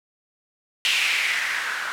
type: noise with low-pass filter sweep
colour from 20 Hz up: violet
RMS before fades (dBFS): -24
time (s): 0.85-1.92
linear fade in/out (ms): 0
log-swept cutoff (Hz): 2800 to 1400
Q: 3.5
effects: none